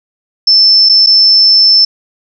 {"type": "tone with dropouts", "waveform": "sine", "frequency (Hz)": 5300, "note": "E8", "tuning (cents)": 9, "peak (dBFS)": -3, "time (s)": [0.47, 1.85], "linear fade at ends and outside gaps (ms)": 5, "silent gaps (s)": [[0.89, 0.894], [1.063, 1.069]], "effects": []}